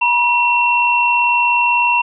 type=tone pair together; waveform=sine; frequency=962 / 2719 Hz; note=B5 / F7; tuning=-46 / -47 cents; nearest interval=octave + tritone; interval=1799 cents; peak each=-14 dBFS; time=0.01-2.02 s; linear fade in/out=10 ms; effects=none